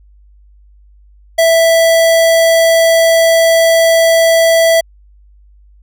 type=tone; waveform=square; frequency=659.3 Hz; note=E5; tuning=in tune; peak=-7 dBFS; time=1.38-4.81 s; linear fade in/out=10 ms; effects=added 50 Hz sine -41 dBFS peak until 5.82 s